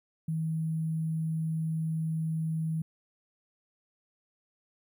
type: tone with sample-and-hold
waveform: sine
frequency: 160.1 Hz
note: D#3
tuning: 50 cents sharp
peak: -28 dBFS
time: 0.28-2.82 s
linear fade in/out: 5 ms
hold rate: 11025 Hz
effects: none

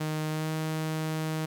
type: tone with pitch glide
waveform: sawtooth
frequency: 155.1 to 157.45 Hz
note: D#3 to D#3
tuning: -5 to +21 cents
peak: -25 dBFS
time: 0-1.46 s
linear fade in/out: 10 ms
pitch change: +26 cents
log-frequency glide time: 0.3-0.5 s
effects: 10-bit

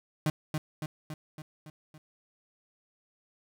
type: tone with echo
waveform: 35% pulse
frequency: 153.9 Hz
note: D#3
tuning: 19 cents flat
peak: -23 dBFS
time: 0.26-0.3 s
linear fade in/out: 2 ms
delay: 280 ms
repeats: 6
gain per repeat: -4 dB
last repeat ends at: 1.98 s
effects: none

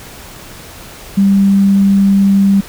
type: tone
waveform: sine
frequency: 197.1 Hz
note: G3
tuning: 10 cents sharp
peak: -6 dBFS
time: 1.17-2.61 s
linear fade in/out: 10 ms
effects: pink hiss -33 dBFS RMS until 2.68 s

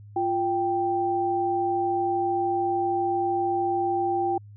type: tone pair together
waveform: sine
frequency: 349.2 / 784 Hz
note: F4 / G5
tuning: 0 / 0 cents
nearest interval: octave + major second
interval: 1400 cents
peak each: -26 / -24 dBFS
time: 0.16-4.38 s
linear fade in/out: 5 ms
effects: added 103 Hz sine -43 dBFS peak until 4.56 s

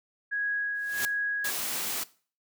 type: tone with tremolo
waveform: sine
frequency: 1658 Hz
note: G#6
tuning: 3 cents flat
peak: -26 dBFS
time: 0.31-1.51 s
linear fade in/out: 20 ms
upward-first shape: sine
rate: 1.4 Hz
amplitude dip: 35%
type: noise with exponential growth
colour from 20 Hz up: white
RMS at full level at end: -28 dBFS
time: 0.75-1.05 s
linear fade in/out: 0 ms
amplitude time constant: 64 ms
type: high-pass noise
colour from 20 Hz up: white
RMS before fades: -32 dBFS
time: 1.44-2.04 s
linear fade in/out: 10 ms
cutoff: 150 Hz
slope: 12 dB/octave
effects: noise-tail reverb RT60 0.4 s tail -19 dB re dry

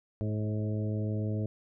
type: harmonic tone with a mistuned harmonic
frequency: 106.8 Hz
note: G#2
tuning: 49 cents sharp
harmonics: 1 / 2 / 3 / 4 / 5 / 6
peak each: -30 / -36 / -40 / -42 / -44 / -46 dBFS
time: 0.21-1.46 s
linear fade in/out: 0 ms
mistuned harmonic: 5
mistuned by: +18 cents
effects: none

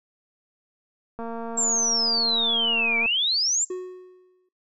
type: click train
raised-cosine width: 1 ms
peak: -21 dBFS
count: 431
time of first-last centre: 1.19-3.06 s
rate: 230 Hz
type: exponential two-way sweep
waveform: sine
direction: down then up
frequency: 7600 to 2270 to 7600 Hz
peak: -20 dBFS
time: 1.57-3.65 s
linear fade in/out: 10 ms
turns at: 2.99 s
type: tone with exponential decay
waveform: triangle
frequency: 367 Hz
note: F#4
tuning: 14 cents flat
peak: -24 dBFS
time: 3.7-4.49 s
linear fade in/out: 5 ms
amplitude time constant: 170 ms
effects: noise-tail reverb RT60 0.5 s tail -26 dB re dry

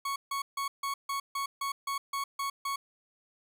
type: tone bursts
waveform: 40% pulse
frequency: 1108.7 Hz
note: C#6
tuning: in tune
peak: -30 dBFS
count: 11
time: 0.05-2.76 s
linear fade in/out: 5 ms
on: 110 ms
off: 150 ms
effects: none

